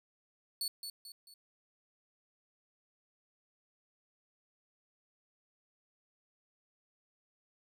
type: tone with echo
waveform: sawtooth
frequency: 4435 Hz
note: C#8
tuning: in tune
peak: -31 dBFS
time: 0.61-0.68 s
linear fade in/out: 2 ms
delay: 220 ms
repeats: 3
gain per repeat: -7 dB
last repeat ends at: 1.34 s
effects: none